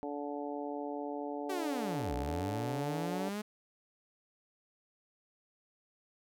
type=harmonic tone; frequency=144.7 Hz; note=D3; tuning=25 cents flat; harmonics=2 / 3 / 4 / 5 / 6; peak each=-40 / -42 / -43 / -44 / -45 dBFS; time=0.03-3.29 s; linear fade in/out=0 ms
type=linear two-way sweep; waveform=sawtooth; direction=down then up; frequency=394.9 to 58.7 to 213.7 Hz; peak=-32 dBFS; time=1.49-3.42 s; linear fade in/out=10 ms; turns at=2.14 s
effects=none